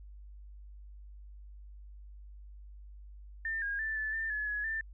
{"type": "tone with pitch steps", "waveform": "sine", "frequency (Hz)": [1798, 1630, 1765, 1743, 1790, 1707, 1686, 1782], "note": ["A6", "G#6", "A6", "A6", "A6", "G#6", "G#6", "A6"], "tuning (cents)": [37, -33, 5, -17, 29, 47, 26, 22], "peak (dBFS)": -32, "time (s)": [3.45, 4.81], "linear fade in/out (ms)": 2, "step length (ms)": 170, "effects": ["added 50 Hz sine -47 dBFS peak until 4.93 s"]}